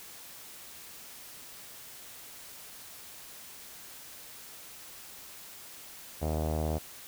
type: tone with low-pass filter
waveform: sawtooth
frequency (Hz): 78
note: D#2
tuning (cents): +5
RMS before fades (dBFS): -31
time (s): 6.21-6.79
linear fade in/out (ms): 20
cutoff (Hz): 670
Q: 2.9
effects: white hiss -48 dBFS RMS until 7.07 s